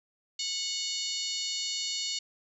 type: harmonic tone with a mistuned harmonic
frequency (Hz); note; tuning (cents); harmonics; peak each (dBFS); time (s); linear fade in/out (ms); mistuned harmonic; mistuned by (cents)
733; F#5; -16; 3 / 4 / 5 / 6 / 7 / 8 / 9 / 10; -45 / -38 / -39 / -34 / -44 / -42 / -42 / -41; 0.39-2.19; 5; 9; +43
effects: none